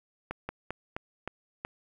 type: slowing click train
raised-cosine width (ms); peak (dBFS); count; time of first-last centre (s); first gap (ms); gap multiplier
0.5; -19; 6; 0.31-1.649; 180; 1.2
effects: 9-bit